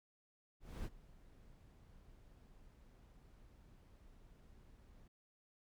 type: noise with ADSR envelope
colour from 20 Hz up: brown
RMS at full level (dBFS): -42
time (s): 0.6-5.08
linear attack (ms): 250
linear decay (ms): 42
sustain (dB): -20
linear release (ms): 6
effects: none